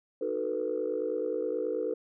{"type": "chord", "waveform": "sine", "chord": "B dominant seventh", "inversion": "first", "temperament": "just", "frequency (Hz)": [308.7, 370.4, 444.5, 493.9], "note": ["D#4", "F#4", "A4", "B4"], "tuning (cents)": [-14, 2, 18, 0], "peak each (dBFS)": [-37, -36, -32, -32], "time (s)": [0.21, 1.94], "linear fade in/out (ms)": 5, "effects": ["tanh soft clip ceiling -20 dBFS"]}